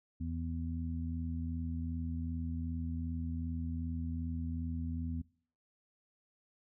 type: harmonic tone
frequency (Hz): 82.6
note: E2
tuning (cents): +4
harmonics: 1 / 2 / 3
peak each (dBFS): -37 / -44 / -40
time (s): 0.2-5.22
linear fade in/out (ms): 10
effects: noise-tail reverb RT60 0.5 s tail -22 dB re dry